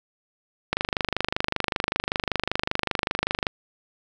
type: click train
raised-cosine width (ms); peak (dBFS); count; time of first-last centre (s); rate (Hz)
0.3; -6; 70; 0.73-3.468; 25.2
effects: none